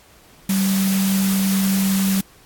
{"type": "tone in noise", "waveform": "sine", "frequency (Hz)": 192.8, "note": "G3", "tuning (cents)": -28, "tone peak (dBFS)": -16, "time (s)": [0.49, 2.21], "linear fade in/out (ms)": 5, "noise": "white", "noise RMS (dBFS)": -26, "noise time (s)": [0.49, 2.21], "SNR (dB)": 7, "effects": ["pink hiss -50 dBFS RMS until 2.45 s", "AAC 64 kbps"]}